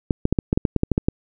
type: clicks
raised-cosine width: 3 ms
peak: -4 dBFS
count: 12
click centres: 0.108 / 0.254 / 0.326 / 0.388 / 0.529 / 0.575 / 0.652 / 0.763 / 0.834 / 0.917 / 0.979 / 1.085 s
effects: none